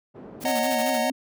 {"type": "band-pass noise", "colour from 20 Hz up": "pink", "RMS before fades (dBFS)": -42, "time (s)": [0.14, 0.48], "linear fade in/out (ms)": 20, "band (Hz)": [180, 580], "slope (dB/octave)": 12}
{"type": "noise with tremolo", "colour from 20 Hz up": "white", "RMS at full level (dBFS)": -34, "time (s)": [0.4, 1], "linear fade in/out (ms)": 50, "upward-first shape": "square", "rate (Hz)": 13, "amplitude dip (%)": 80}
{"type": "tone with vibrato", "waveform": "sine", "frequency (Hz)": 246.4, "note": "B3", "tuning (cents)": -4, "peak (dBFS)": -28, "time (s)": [0.44, 1.12], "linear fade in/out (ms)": 10, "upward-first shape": "triangle", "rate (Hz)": 4.9, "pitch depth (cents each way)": 130}
{"type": "chord", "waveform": "square", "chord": "D# minor seventh", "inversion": "third", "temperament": "equal with one note detuned", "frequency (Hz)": [554.4, 622.3, 740, 913.7], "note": ["C#5", "D#5", "F#5", "A#5"], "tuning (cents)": [0, 0, 0, -35], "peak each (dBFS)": [-31, -27, -28, -32], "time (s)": [0.45, 1.1], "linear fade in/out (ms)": 2}
{"effects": []}